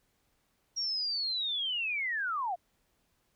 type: linear sweep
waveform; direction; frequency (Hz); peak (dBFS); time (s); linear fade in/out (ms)
sine; down; 5650 to 659.3; -30; 0.76-2.56; 20
effects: pink hiss -74 dBFS RMS until 3.35 s